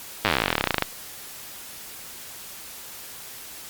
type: slowing click train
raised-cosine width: 0.3 ms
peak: -3 dBFS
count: 28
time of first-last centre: 0.25-0.823 s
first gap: 9 ms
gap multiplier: 1.06
effects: white hiss -40 dBFS RMS until 3.69 s + Opus 48 kbps